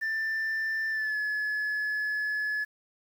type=tone with pitch glide; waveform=sine; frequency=1777 to 1708.6 Hz; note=A6 to G#6; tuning=+17 to +49 cents; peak=-25 dBFS; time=0.01-2.65 s; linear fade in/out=20 ms; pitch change=-68 cents; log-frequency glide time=0.9-1.17 s; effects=tanh soft clip ceiling -26 dBFS + 9-bit